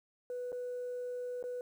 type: tone with dropouts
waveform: sine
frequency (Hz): 493.9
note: B4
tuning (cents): 0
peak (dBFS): -35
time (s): 0.3-1.61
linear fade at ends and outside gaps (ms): 1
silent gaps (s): 0.52-0.527 / 1.427-1.439
effects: tanh soft clip ceiling -34 dBFS + 11-bit